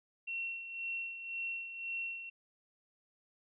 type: tone with tremolo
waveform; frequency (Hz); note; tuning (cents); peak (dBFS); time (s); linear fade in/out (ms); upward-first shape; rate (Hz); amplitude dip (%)
sine; 2722; F7; -45; -35; 0.27-2.3; 10; sine; 1.9; 60
effects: none